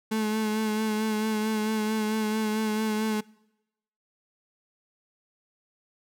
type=tone with vibrato; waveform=35% pulse; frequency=216.3 Hz; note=A3; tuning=29 cents flat; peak=-23 dBFS; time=0.11-3.21 s; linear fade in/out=10 ms; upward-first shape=sine; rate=4.5 Hz; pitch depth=28 cents each way; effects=noise-tail reverb RT60 0.9 s tail -24 dB re dry